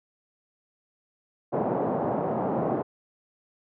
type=band-pass noise; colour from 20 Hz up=white; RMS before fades=-27 dBFS; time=1.52-2.83 s; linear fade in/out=20 ms; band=130 to 790 Hz; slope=24 dB/octave; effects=none